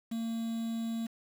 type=tone with quantisation; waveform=triangle; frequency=227.8 Hz; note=A#3; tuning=40 cents flat; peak=-30 dBFS; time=0.11-1.07 s; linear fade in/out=10 ms; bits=8; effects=none